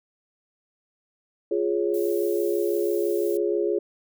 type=chord; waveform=sine; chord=Db major; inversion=first; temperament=equal; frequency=349.2 / 415.3 / 554.4 Hz; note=F4 / Ab4 / Db5; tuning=0 / 0 / 0 cents; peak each=-25 / -24 / -30 dBFS; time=1.51-3.79 s; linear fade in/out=5 ms
type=noise; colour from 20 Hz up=violet; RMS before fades=-41 dBFS; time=1.94-3.37 s; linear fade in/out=0 ms
effects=none